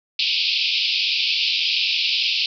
pink band-pass noise, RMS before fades -21 dBFS, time 0.19-2.46 s, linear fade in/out 2 ms, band 2400 to 5100 Hz, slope 96 dB/octave, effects none

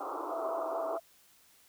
white band-pass noise, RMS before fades -38 dBFS, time 0-0.98 s, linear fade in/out 10 ms, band 290 to 1300 Hz, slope 96 dB/octave
sine tone with vibrato, 659.3 Hz, E5, in tune, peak -34 dBFS, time 0.3-1 s, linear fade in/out 20 ms, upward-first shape triangle, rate 4.9 Hz, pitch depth 21 cents each way
effects white hiss -63 dBFS RMS until 1.68 s

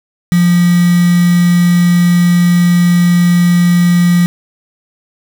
sine tone with quantisation, 174.8 Hz, F3, 2 cents sharp, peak -6 dBFS, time 0.32-4.26 s, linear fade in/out 0 ms, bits 3, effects none

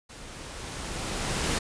pink noise with level ramp, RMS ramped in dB -45 to -26 dBFS, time 0.09-1.59 s, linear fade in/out 10 ms, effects resampled to 22050 Hz

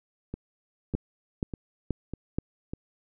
two click trains, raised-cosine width 3 ms, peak -21 / -14 dBFS, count 5 / 4, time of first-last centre 0.34-2.735 / 0.95-2.385 s, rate 1.67 / 2.09 Hz, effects none

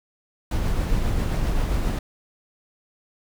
brown noise with tremolo, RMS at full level -21 dBFS, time 0.51-1.99 s, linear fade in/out 5 ms, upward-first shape triangle, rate 7.5 Hz, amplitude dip 30%, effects none

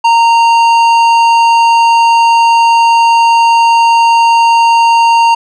sine tone with tanh clipping, 925 Hz, A#5, 14 cents flat, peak -6 dBFS, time 0.04-5.35 s, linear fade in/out 10 ms, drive 12 dB, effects none

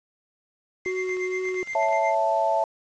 triangle tone with tremolo, 2093 Hz, C7, in tune, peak -26 dBFS, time 0.85-2.15 s, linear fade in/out 10 ms, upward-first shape sine, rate 8.4 Hz, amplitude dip 80%
triangle tone with vibrato, 370 Hz, F#4, in tune, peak -24 dBFS, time 0.86-1.63 s, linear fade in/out 0 ms, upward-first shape triangle, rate 2.2 Hz, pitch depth 12 cents each way
clicks, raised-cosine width 0.3 ms, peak -29 dBFS, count 10, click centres 1.093 / 1.169 / 1.454 / 1.488 / 1.544 / 1.674 / 1.734 / 1.829 / 1.886 / 1.928 s
sine chord, A major, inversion first, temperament equal with one note detuned, 556 / 659.3 / 880 Hz, C#5 / E5 / A5, +5 / 0 / 0 cents, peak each -28 / -23 / -23 dBFS, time 1.75-2.64 s, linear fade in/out 2 ms
effects resampled to 16000 Hz + 8-bit

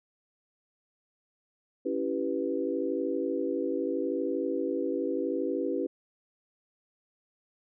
sine chord, C# half-diminished seventh, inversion none, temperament equal with one note detuned, 277.2 / 329.6 / 390.4 / 493.9 Hz, C#4 / E4 / G4 / B4, 0 / 0 / -7 / 0 cents, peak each -33 dBFS, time 1.85-5.87 s, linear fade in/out 10 ms, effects none

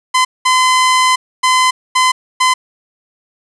sawtooth tone bursts at uneven times, 1023 Hz, C6, 39 cents flat, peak -5 dBFS, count 5, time 0.14-0.25 / 0.45-1.16 / 1.43-1.71 / 1.95-2.12 / 2.4-2.54 s, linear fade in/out 10 ms, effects resampled to 22050 Hz + 7-bit

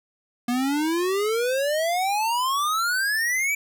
square exponential sweep, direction up, 237.9 to 2340 Hz, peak -22 dBFS, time 0.48-3.55 s, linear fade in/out 5 ms, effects none

